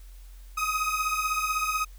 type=beating tone pair; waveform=30% pulse; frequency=1252 / 1268 Hz; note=D#6 / D#6; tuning=+10 / +32 cents; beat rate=16 Hz; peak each=-26 dBFS; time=0.57-1.85 s; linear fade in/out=10 ms; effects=added 44 Hz sine -43 dBFS peak until 1.98 s + white hiss -59 dBFS RMS until 1.98 s